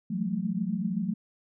sine tone cluster, 170.3 / 187.4 / 212.6 / 220.5 Hz, F3 / F#3 / G#3 / A3, -43 / +22 / +41 / +4 cents, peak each -34 / -30 / -37 / -32 dBFS, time 0.1-1.14 s, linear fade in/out 10 ms, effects none

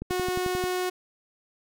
click train, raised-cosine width 3 ms, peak -20 dBFS, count 8, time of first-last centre 0.02-0.639 s, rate 11.3 Hz
sawtooth tone, 365 Hz, F#4, 24 cents flat, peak -22 dBFS, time 0.1-0.9 s, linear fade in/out 10 ms
effects none

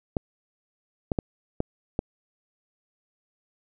clicks, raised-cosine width 2 ms, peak -11 dBFS, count 5, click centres 0.168 / 1.118 / 1.188 / 1.604 / 1.991 s, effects none

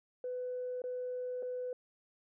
sine tone with dropouts, 500 Hz, B4, 21 cents sharp, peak -35 dBFS, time 0.24-1.73 s, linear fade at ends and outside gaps 2 ms, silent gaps 0.819-0.839 / 1.425-1.429 s, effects tanh soft clip ceiling -31 dBFS

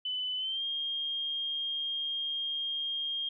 sine tone with pitch glide, 3008 to 3224 Hz, F#7 to G7, +28 to +48 cents, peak -31 dBFS, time 0.05-3.29 s, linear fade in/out 5 ms, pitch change +120 cents, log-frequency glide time 0.37-0.64 s, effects none

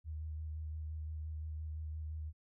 sine tone with vibrato, 77.78 Hz, D#2, in tune, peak -39 dBFS, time 0.04-2.33 s, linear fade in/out 50 ms, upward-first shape square, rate 5.8 Hz, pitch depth 16 cents each way, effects none

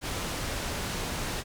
pink low-pass noise, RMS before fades -33 dBFS, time 0.01-1.44 s, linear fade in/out 50 ms, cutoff 9800 Hz, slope 12 dB/octave, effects none

